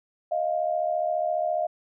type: tone pair together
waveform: sine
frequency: 625.4 / 700 Hz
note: D#5 / F5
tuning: +9 / +4 cents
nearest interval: major second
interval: 195 cents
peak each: -26 dBFS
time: 0.31-1.67 s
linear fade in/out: 10 ms
effects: none